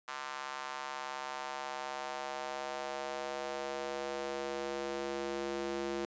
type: tone with high-pass filter sweep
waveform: square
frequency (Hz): 69.3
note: C#2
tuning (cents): 0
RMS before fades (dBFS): -39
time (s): 0.08-6.05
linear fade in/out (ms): 0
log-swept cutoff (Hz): 1100 to 340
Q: 2
effects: resampled to 16000 Hz